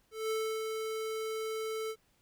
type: tone with ADSR envelope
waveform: square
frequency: 440 Hz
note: A4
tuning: in tune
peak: -31 dBFS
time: 0.11-1.96 s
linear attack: 190 ms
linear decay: 310 ms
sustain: -4 dB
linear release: 62 ms
effects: pink hiss -71 dBFS RMS until 2.21 s